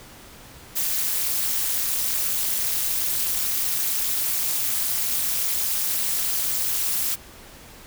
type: noise with amplitude modulation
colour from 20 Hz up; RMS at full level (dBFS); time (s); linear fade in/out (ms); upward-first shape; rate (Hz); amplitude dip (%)
blue; -20; 0.75-7.16; 20; sine; 255; 95
effects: pink hiss -45 dBFS RMS until 7.86 s